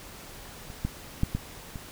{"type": "clicks", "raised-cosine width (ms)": 5, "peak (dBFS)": [-30, -15, -11, -15, -24], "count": 5, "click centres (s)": [0.702, 0.85, 1.234, 1.35, 1.758], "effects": ["pink hiss -45 dBFS RMS until 1.91 s"]}